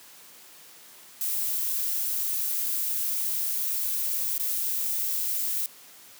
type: noise with dropouts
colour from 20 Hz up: violet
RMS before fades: -28 dBFS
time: 1.21-5.66 s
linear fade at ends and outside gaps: 1 ms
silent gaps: 4.38-4.397 s
effects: white hiss -50 dBFS RMS until 6.19 s + high-pass 150 Hz 12 dB/octave